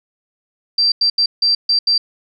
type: tone bursts at uneven times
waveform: sine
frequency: 4699 Hz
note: D8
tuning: in tune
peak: -11 dBFS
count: 6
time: 0.78-0.92 / 1.01-1.1 / 1.18-1.26 / 1.42-1.55 / 1.69-1.79 / 1.87-1.98 s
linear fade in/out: 5 ms
effects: none